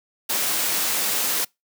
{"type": "noise", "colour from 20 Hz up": "white", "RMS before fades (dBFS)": -23, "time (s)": [0.29, 1.45], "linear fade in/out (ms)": 10, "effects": ["noise-tail reverb RT60 0.2 s tail -26 dB re dry", "high-pass 200 Hz 12 dB/octave"]}